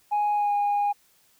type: tone with pitch glide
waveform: sine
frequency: 830.6 to 818.2 Hz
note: G#5 to G#5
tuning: 0 to -26 cents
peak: -19 dBFS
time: 0.11-0.93 s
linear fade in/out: 20 ms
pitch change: -26 cents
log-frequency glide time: 0.34-0.53 s
effects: tanh soft clip ceiling -19 dBFS + white hiss -62 dBFS RMS until 1.39 s